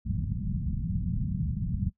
white low-pass noise, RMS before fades -30 dBFS, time 0.05-1.9 s, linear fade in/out 20 ms, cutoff 200 Hz, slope 48 dB/octave, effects noise-tail reverb RT60 0.1 s tail -19 dB re dry

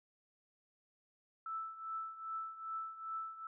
sine tone with tremolo, 1318.5 Hz, E6, in tune, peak -37 dBFS, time 1.46-3.47 s, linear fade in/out 2 ms, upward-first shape triangle, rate 2.5 Hz, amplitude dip 80%, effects none

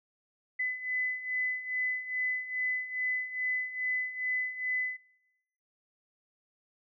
sine beating tone pair, 2008 / 2010.4 Hz, B6 / B6, +28 / +30 cents, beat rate 2.4 Hz, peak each -36 / -32 dBFS, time 0.59-4.97 s, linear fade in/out 10 ms, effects noise-tail reverb RT60 1.0 s tail -22 dB re dry

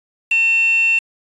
sine tone with quantisation, 2700 Hz, E7, 41 cents sharp, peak -12 dBFS, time 0.31-0.99 s, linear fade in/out 5 ms, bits 5, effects resampled to 22050 Hz

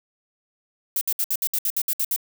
violet noise bursts, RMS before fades -23 dBFS, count 11, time 0.96-2.162 s, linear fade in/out 2 ms, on 52 ms, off 63 ms, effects none

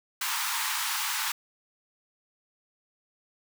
pink high-pass noise, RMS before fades -30 dBFS, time 0.21-1.32 s, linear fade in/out 5 ms, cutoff 840 Hz, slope 96 dB/octave, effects none

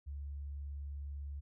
sine tone with vibrato, 71 Hz, C#2, 42 cents sharp, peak -40 dBFS, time 0.06-1.41 s, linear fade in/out 20 ms, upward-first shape sine, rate 20 Hz, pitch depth 35 cents each way, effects none

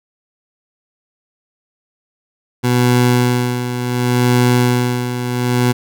20% pulse tone with tremolo, 123.3 Hz, B2, 2 cents flat, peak -5 dBFS, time 2.63-5.73 s, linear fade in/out 20 ms, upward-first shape sine, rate 0.69 Hz, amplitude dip 65%, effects none

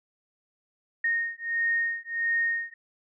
sine beating tone pair, 1851 / 1852.5 Hz, A#6 / A#6, -13 / -11 cents, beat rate 1.5 Hz, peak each -28 dBFS, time 1.04-2.74 s, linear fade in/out 5 ms, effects none

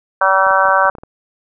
harmonic tone, 191.6 Hz, G3, 39 cents flat, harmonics 3 / 4 / 5 / 6 / 7 / 8, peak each -17 / -18 / -16 / -16 / -18 / -16 dBFS, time 0.21-0.9 s, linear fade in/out 5 ms
clicks, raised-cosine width 1 ms, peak -20 dBFS, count 9, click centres 0.467 / 0.509 / 0.654 / 0.686 / 0.854 / 0.898 / 0.952 / 0.984 / 1.035 s
effects none

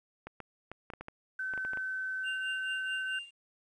clicks, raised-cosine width 0.5 ms, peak -27 dBFS, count 12, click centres 0.27 / 0.403 / 0.716 / 0.902 / 0.936 / 1.01 / 1.084 / 1.537 / 1.577 / 1.65 / 1.734 / 1.773 s
sine tone, 1529 Hz, G6, 44 cents flat, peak -33 dBFS, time 1.39-3.19 s, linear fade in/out 5 ms
triangle tone with tremolo, 2794 Hz, F7, in tune, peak -33 dBFS, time 2.23-3.31 s, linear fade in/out 50 ms, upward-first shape triangle, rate 4.6 Hz, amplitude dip 85%
effects resampled to 22050 Hz + 11-bit

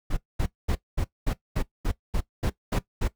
brown noise bursts, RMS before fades -24 dBFS, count 11, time 0.1-3.081 s, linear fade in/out 10 ms, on 71 ms, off 220 ms, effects noise-tail reverb RT60 0.1 s tail -17 dB re dry

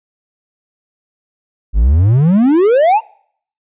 triangle exponential sweep, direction up, 46.88 to 941 Hz, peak -5 dBFS, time 1.73-3.01 s, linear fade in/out 50 ms, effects noise-tail reverb RT60 0.6 s tail -24 dB re dry + resampled to 8000 Hz

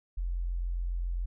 sine tone, 43.65 Hz, F1, in tune, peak -29 dBFS, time 0.17-1.26 s, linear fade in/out 10 ms, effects none

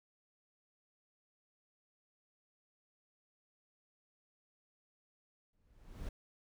brown noise with exponential growth, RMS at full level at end -39 dBFS, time 5.53-6.09 s, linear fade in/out 5 ms, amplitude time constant 120 ms, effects none

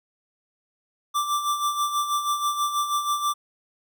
square tone with tremolo, 1174.7 Hz, D6, in tune, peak -21 dBFS, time 1.14-3.34 s, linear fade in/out 20 ms, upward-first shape sine, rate 6.2 Hz, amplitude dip 60%, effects none

